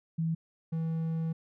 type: tone pair in turn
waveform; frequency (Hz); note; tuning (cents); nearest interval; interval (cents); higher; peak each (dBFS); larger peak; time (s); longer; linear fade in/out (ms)
sine / triangle; 163.1 / 162.47; E3 / E3; -18 / -25; unison; 7; first; -27; neither; 0.18-0.35 / 0.72-1.33; second; 10
effects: none